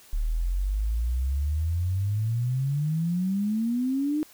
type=exponential sweep; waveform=sine; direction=up; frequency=36.5 to 310 Hz; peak=-23 dBFS; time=0.13-4.23 s; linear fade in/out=0 ms; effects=white hiss -53 dBFS RMS until 4.33 s